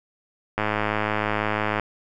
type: click train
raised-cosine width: 0.5 ms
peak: -8 dBFS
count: 130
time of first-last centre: 0.58-1.797 s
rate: 106 Hz
effects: none